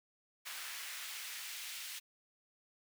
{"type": "noise with high-pass filter sweep", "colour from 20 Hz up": "pink", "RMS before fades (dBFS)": -45, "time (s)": [0.45, 2], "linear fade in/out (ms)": 20, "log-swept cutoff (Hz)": [1600, 2600], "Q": 1.1, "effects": []}